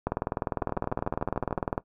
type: two click trains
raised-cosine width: 1 ms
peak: -12 / -19 dBFS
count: 35 / 14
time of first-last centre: 0.07-1.779 / 0.62-1.583 s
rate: 19.9 / 13.5 Hz
effects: noise-tail reverb RT60 0.1 s tail -18 dB re dry